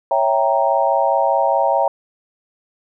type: chord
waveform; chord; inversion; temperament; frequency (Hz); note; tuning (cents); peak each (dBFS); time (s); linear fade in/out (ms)
sine; C# diminished seventh; none; equal; 554.4 / 659.3 / 784 / 932.3; C#5 / E5 / G5 / Bb5; 0 / 0 / 0 / 0; -19; 0.11-1.88; 2
effects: none